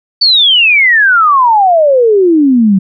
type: exponential sweep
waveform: sine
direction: down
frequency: 4582 to 185 Hz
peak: -4 dBFS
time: 0.21-2.79 s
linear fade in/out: 10 ms
effects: none